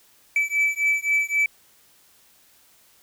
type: beating tone pair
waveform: triangle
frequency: 2306 / 2309.8 Hz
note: D7 / D7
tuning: -32 / -29 cents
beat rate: 3.8 Hz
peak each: -21 dBFS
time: 0.36-1.46 s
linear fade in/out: 2 ms
effects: white hiss -57 dBFS RMS until 3.02 s